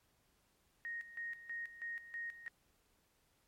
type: tone with tremolo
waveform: sine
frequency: 1864.7 Hz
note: A#6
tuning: in tune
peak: -40 dBFS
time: 0.85-2.48 s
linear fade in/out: 0 ms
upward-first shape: square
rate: 3.1 Hz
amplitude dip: 75%
effects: pink hiss -75 dBFS RMS until 3.47 s + MP3 64 kbps